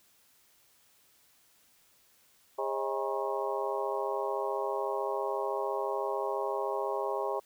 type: harmonic tone with a mistuned harmonic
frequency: 135.7 Hz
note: C#3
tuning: 36 cents flat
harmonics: 3 / 4 / 5 / 6 / 7 / 8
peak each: -35 / -36 / -37 / -38 / -38 / -39 dBFS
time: 2.58-7.4 s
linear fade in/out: 10 ms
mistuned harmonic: 5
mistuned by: -110 cents
effects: white hiss -65 dBFS RMS until 7.45 s